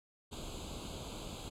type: noise with comb filter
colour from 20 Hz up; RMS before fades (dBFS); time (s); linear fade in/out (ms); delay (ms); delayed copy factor
pink; -44; 0.31-1.5; 20; 0.27; +0.95
effects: low-pass 9000 Hz 12 dB/octave